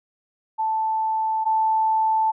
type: tone pair in turn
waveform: sine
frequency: 880 / 880 Hz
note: A5 / A5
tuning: 0 / 0 cents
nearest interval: unison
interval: 0 cents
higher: neither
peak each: -20 / -17 dBFS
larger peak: second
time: 0.58-1.45 / 1.45-2.32 s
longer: neither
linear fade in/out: 20 ms
effects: none